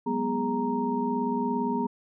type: tone cluster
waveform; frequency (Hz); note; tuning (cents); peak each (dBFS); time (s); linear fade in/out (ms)
sine; 187.5 / 208.1 / 245.3 / 411.8 / 932; F#3 / G#3 / B3 / G#4 / A#5; +23 / +4 / -12 / -15 / -1; -36 / -35 / -28 / -32 / -30; 0.06-1.87; 10
effects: none